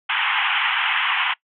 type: band-pass noise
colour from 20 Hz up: white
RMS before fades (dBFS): -21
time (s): 0.09-1.34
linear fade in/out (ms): 10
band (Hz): 790 to 3200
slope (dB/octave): 96
effects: noise-tail reverb RT60 0.1 s tail -22 dB re dry